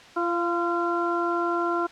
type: harmonic tone with a mistuned harmonic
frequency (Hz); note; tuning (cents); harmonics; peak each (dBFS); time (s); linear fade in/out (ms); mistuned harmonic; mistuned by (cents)
343.1; F4; -31; 1 / 2 / 3 / 4; -26 / -30 / -30 / -28; 0.16-1.87; 10; 2; +19
effects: white hiss -47 dBFS RMS until 1.91 s + low-pass 4000 Hz 12 dB/octave